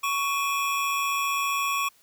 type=tone cluster; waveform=square; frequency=1117 / 2423 / 2578 Hz; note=C#6 / D#7 / E7; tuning=+13 / -47 / -39 cents; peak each=-26 / -33 / -34 dBFS; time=0.03-1.89 s; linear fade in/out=10 ms; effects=white hiss -60 dBFS RMS until 2.02 s